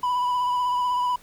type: tone with vibrato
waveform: triangle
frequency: 989 Hz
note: B5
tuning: 2 cents sharp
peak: -19 dBFS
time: 0.03-1.16 s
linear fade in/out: 5 ms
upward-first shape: sine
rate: 16 Hz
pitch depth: 23 cents each way
effects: pink hiss -52 dBFS RMS until 1.22 s